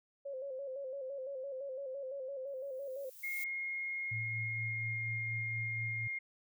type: tone with vibrato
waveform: sine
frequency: 538 Hz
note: C5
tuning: 48 cents sharp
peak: -39 dBFS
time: 0.25-3.1 s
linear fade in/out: 10 ms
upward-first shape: square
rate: 5.9 Hz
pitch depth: 62 cents each way
type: noise with exponential growth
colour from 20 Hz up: violet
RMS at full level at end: -43 dBFS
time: 2.47-3.44 s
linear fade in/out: 1 ms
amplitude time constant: 210 ms
type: tone with pitch glide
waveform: sine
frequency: 2146 to 2129 Hz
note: C7 to C7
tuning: +43 to +30 cents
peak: -36 dBFS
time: 3.23-6.19 s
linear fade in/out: 10 ms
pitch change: -13 cents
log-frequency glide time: 4.45-5.04 s
type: tone with tremolo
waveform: sine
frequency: 113 Hz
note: A2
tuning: 47 cents sharp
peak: -38 dBFS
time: 4.11-6.08 s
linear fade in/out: 10 ms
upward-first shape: sine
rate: 4.2 Hz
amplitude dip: 35%
effects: none